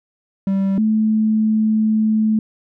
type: tone pair in turn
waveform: triangle / sine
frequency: 194.4 / 217.4 Hz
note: G3 / A3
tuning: -14 / -21 cents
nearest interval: major second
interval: 193 cents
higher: second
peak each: -13 dBFS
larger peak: neither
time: 0.47-0.78 / 0.78-2.39 s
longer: second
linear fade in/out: 2 ms
effects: none